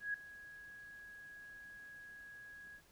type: tone with ADSR envelope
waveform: sine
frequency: 1661.2 Hz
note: G#6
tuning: in tune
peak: -34 dBFS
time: 0-2.82 s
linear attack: 140 ms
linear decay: 4 ms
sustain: -17 dB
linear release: 71 ms
effects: pink hiss -67 dBFS RMS until 2.91 s